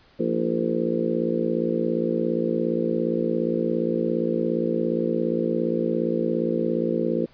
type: harmonic tone with a mistuned harmonic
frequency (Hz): 57.3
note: A#1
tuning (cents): -29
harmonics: 3 / 4 / 5 / 6 / 7 / 8 / 9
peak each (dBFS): -30 / -27 / -35 / -27 / -31 / -28 / -29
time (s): 0.19-7.26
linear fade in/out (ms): 10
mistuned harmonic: 5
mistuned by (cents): +74
effects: pink hiss -56 dBFS RMS until 7.33 s + resampled to 11025 Hz